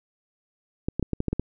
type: clicks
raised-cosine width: 3 ms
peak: -12 dBFS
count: 8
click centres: 0.885 / 0.996 / 1.027 / 1.133 / 1.204 / 1.283 / 1.33 / 1.396 s
effects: none